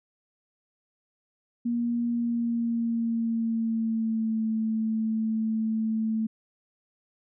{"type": "tone with pitch glide", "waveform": "sine", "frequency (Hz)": [236.8, 220.9], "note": ["A#3", "A3"], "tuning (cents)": [27, 7], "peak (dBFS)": -24, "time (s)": [1.65, 6.27], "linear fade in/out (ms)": 10, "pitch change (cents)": -120, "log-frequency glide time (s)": [2.08, 4.45], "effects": []}